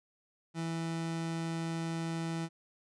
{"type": "tone", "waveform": "30% pulse", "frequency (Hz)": 164.81, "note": "E3", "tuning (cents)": 0, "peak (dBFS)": -31, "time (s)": [0.54, 2.49], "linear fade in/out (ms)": 50, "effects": ["resampled to 22050 Hz"]}